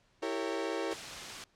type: chord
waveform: 35% pulse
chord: E diminished seventh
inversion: none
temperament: equal with one note detuned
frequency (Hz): 329.6 / 392 / 458.4 / 554.4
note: E4 / G4 / Bb4 / Db5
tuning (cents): 0 / 0 / -29 / 0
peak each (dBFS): -36 / -37 / -36 / -38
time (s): 0.22-0.94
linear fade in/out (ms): 10
type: noise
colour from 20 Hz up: white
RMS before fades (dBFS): -41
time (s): 0.91-1.44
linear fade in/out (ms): 2
effects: pink hiss -69 dBFS RMS until 1.55 s + low-pass 6000 Hz 12 dB/octave